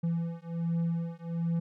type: beating tone pair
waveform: triangle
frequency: 167.2 / 168.5 Hz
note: E3 / E3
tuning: +25 / +38 cents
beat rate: 1.3 Hz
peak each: -30 dBFS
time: 0.03-1.6 s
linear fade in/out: 10 ms
effects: none